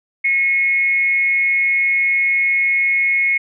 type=tone with frequency modulation; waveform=sine; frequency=2177 Hz; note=C#7; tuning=32 cents flat; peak=-13 dBFS; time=0.24-3.38 s; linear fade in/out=10 ms; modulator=272 Hz; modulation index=0.28; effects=none